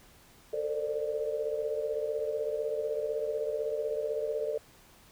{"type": "tone cluster", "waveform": "sine", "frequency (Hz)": [445.1, 461, 527, 595], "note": ["A4", "A#4", "C5", "D5"], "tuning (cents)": [20, -19, 12, 22], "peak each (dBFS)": [-33, -38, -39, -34], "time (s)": [0.53, 4.58], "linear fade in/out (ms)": 5, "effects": ["pink hiss -58 dBFS RMS until 5.11 s"]}